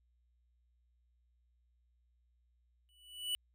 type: tone with exponential growth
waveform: square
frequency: 2960 Hz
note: F#7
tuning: in tune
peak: -32 dBFS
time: 2.89-3.35 s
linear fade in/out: 0 ms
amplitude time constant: 100 ms
effects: added 60 Hz sine -70 dBFS peak until 3.54 s